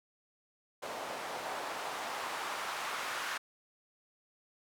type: noise with band-pass filter sweep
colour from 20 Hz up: white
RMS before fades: -39 dBFS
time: 0.82-3.38 s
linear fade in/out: 10 ms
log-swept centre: 620 to 1300 Hz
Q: 1.3
effects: none